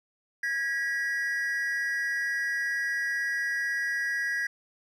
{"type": "tone pair together", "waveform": "triangle", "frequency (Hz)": [1647, 1930.7], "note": ["G#6", "B6"], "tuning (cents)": [-15, -40], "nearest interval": "minor third", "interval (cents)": 275, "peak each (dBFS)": -28, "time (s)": [0.43, 4.47], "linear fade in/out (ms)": 5, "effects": []}